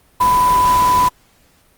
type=tone in noise; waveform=sine; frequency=997 Hz; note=B5; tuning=16 cents sharp; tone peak=-10 dBFS; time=0.2-1.09 s; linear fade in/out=10 ms; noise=pink; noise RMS=-24 dBFS; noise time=0.2-1.09 s; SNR=+11 dB; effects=pink hiss -54 dBFS RMS until 1.77 s + Opus 32 kbps